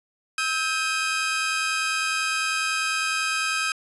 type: tone cluster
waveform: sawtooth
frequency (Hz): 1294 / 1581 / 2498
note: E6 / G6 / D#7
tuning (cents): -32 / +14 / +6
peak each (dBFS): -24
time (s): 0.38-3.72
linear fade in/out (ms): 2
effects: resampled to 24000 Hz